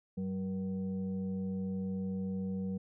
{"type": "tone with frequency modulation", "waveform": "sine", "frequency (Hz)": 189.7, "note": "F#3", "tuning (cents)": 43, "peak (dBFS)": -33, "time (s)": [0.17, 2.78], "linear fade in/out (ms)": 10, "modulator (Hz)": 286, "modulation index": 0.52, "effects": []}